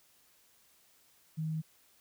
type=tone; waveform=sine; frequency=157.9 Hz; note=D#3; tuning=26 cents sharp; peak=-32 dBFS; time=1.37-1.62 s; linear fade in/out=20 ms; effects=white hiss -66 dBFS RMS until 2 s